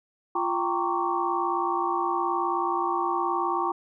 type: tone cluster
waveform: sine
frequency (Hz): 347.9 / 786 / 922 / 1091 / 1150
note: F4 / G5 / A#5 / C#6 / D6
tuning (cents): -7 / +4 / -19 / -28 / -37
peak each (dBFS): -30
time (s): 0.35-3.72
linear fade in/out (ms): 5
effects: none